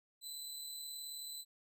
20% pulse tone with amplitude modulation, 4013 Hz, B7, 27 cents sharp, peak -37 dBFS, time 0.21-1.45 s, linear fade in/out 50 ms, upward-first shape sine, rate 38.8 Hz, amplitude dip 25%, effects none

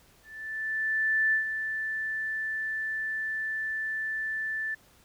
sine tone with ADSR envelope, 1760 Hz, A6, in tune, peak -21 dBFS, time 0.23-4.75 s, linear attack 1100 ms, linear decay 110 ms, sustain -8 dB, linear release 10 ms, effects pink hiss -60 dBFS RMS until 5.04 s

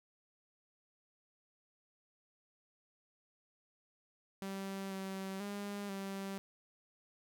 sawtooth tone with pitch steps, 194.4 / 192.1 / 202.7 / 195.2 Hz, G3 / G3 / G#3 / G3, -14 / -35 / -42 / -7 cents, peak -36 dBFS, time 4.42-6.38 s, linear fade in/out 0 ms, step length 490 ms, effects none

